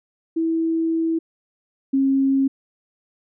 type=tone pair in turn; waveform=sine; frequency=326.7 / 270.6 Hz; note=E4 / C#4; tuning=-15 / -42 cents; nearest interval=minor third; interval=327 cents; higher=first; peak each=-18 / -15 dBFS; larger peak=second; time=0.36-1.19 / 1.93-2.48 s; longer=first; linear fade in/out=10 ms; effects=none